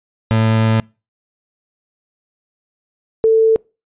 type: tone pair in turn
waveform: 30% pulse / sine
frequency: 111.3 / 445.2 Hz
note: A2 / A4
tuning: +20 / +20 cents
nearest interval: 2 octaves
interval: 2400 cents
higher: second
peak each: -9 / -8 dBFS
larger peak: second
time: 0.31-0.8 / 3.24-3.56 s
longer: first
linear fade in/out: 0 ms
effects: noise-tail reverb RT60 0.3 s tail -26 dB re dry + resampled to 8000 Hz